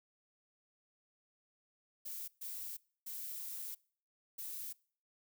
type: noise bursts at uneven times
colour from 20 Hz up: violet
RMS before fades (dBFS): -44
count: 4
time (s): 2.05-2.28 / 2.41-2.77 / 3.06-3.75 / 4.38-4.73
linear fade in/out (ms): 10
effects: noise-tail reverb RT60 0.5 s tail -24 dB re dry